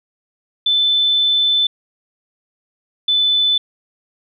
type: tone pair in turn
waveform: sine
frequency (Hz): 3520 / 3505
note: A7 / A7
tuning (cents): 0 / -7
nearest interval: unison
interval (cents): 7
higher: first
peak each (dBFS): -12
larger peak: neither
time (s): 0.66-1.67 / 3.08-3.58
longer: first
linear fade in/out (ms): 5
effects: none